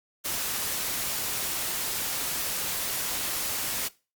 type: noise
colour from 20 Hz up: white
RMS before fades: -30 dBFS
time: 0.24-3.89 s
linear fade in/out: 20 ms
effects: noise-tail reverb RT60 0.3 s tail -20 dB re dry + Opus 48 kbps